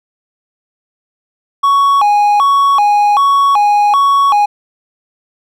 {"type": "tone with vibrato", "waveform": "triangle", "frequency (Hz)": 960, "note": "B5", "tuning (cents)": -49, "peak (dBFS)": -5, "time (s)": [1.63, 4.46], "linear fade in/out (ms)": 10, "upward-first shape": "square", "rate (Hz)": 1.3, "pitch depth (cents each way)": 260, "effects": []}